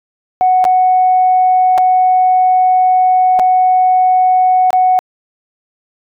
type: tone with dropouts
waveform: sine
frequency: 740 Hz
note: F#5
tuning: in tune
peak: -6 dBFS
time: 0.41-4.99 s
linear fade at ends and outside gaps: 0 ms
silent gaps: 0.642-0.651 / 1.778-1.782 / 3.391-3.396 / 4.705-4.73 s
effects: tanh soft clip ceiling -2 dBFS